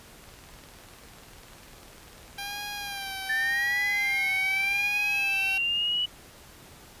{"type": "click train", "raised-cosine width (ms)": 0.2, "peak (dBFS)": -33, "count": 78, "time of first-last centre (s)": [0.24, 4.071], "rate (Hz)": 20.1}
{"type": "tone with vibrato", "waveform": "10% pulse", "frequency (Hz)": 796, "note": "G5", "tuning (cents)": 26, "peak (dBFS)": -25, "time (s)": [2.38, 5.58], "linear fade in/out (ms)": 5, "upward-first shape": "sine", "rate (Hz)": 0.87, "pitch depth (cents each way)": 56}
{"type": "linear sweep", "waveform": "sine", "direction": "up", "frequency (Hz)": [1760, 2960], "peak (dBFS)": -24, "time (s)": [3.29, 6.06], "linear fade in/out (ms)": 10}
{"effects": ["pink hiss -50 dBFS RMS until 7 s", "resampled to 32000 Hz"]}